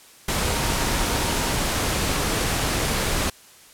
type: tone in noise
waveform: sine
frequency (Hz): 932.3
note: A#5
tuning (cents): 0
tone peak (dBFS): -34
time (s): 0.5-1.52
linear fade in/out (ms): 5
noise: pink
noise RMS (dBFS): -23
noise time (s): 0.28-3.3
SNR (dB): -14
effects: white hiss -49 dBFS RMS until 3.73 s + low-pass 12000 Hz 12 dB/octave